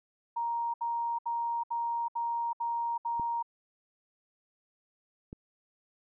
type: tone bursts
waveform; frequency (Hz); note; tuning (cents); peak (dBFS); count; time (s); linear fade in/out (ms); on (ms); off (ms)
sine; 936; A#5; +7; -29; 7; 0.36-3.428; 10; 380; 68
type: clicks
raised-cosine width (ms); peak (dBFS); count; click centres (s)
3; -29; 2; 3.197 / 5.329
effects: none